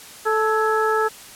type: harmonic tone with a mistuned harmonic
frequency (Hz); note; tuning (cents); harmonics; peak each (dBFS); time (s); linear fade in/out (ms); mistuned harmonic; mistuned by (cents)
437.6; A4; -9; 1 / 2 / 3 / 4; -20 / -24 / -22 / -26; 0.25-1.09; 20; 4; -76
effects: white hiss -41 dBFS RMS until 1.35 s + low-pass 12000 Hz 12 dB/octave